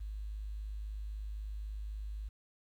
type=tone with quantisation; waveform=sine; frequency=51.91 Hz; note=G#1; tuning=in tune; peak=-38 dBFS; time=0-2.29 s; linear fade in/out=10 ms; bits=11; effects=none